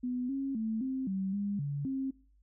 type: tone with pitch steps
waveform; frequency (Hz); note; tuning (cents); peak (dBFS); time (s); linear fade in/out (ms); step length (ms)
sine; 248.9 / 272.2 / 221.1 / 262.9 / 191.8 / 202.2 / 142.7 / 267.2; B3 / C#4 / A3 / C4 / G3 / G#3 / D3 / C4; +14 / -31 / +9 / +8 / -37 / -46 / -49 / +36; -31; 0.03-2.11; 10; 260
effects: noise-tail reverb RT60 0.4 s tail -21 dB re dry + added 50 Hz sine -62 dBFS peak until 2.42 s